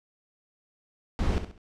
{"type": "noise with echo", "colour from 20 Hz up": "brown", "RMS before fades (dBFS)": -26, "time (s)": [1.19, 1.38], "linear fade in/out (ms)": 0, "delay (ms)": 66, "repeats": 3, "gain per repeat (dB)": -9, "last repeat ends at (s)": 1.578, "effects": ["low-pass 6000 Hz 12 dB/octave"]}